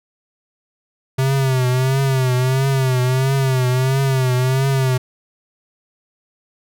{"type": "tone with vibrato", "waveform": "square", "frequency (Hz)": 131, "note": "C3", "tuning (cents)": 2, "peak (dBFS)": -15, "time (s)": [1.18, 4.98], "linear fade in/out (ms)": 10, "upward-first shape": "triangle", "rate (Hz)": 1.5, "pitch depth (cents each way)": 84, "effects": []}